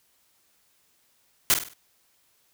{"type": "noise with echo", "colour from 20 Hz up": "white", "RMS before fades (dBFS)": -19, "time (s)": [1.5, 1.54], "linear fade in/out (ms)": 0, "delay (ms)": 49, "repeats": 4, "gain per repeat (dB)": -8, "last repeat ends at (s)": 1.736, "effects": ["white hiss -66 dBFS RMS until 2.53 s"]}